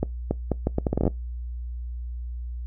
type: accelerating click train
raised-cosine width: 2 ms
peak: -9 dBFS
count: 13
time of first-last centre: 0.03-1.078 s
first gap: 280 ms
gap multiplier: 0.74
effects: noise-tail reverb RT60 0.2 s tail -24 dB re dry + added 60 Hz sine -30 dBFS peak until 2.66 s